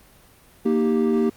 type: chord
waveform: triangle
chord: Eb major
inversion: second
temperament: equal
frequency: 233.1 / 311.1 / 392 Hz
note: Bb3 / Eb4 / G4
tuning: 0 / 0 / 0 cents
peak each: -18 / -24 / -19 dBFS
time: 0.65-1.3 s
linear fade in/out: 10 ms
effects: pink hiss -52 dBFS RMS until 1.36 s + Opus 32 kbps